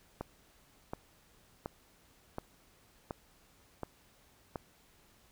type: click train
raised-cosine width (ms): 1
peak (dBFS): -23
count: 7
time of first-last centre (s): 0.21-4.558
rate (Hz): 1.38
effects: pink hiss -65 dBFS RMS until 5.31 s